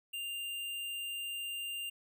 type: tone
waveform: square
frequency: 2794 Hz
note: F7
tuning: in tune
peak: -38 dBFS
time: 0.13-1.9 s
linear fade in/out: 10 ms
effects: none